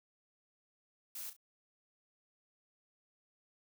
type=noise with echo; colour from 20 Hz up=blue; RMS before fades=-44 dBFS; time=1.15-1.3 s; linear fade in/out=5 ms; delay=33 ms; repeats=2; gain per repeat=-10 dB; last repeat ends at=1.366 s; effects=none